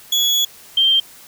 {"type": "tone pair in turn", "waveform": ["35% pulse", "sine"], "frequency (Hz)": [3376, 3157], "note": ["G#7", "G7"], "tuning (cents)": [28, 12], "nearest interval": "minor second", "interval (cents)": 116, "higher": "first", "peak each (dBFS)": [-12, -11], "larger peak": "second", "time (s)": [[0.12, 0.45], [0.77, 1]], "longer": "first", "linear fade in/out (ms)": 5, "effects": ["white hiss -43 dBFS RMS until 1.27 s"]}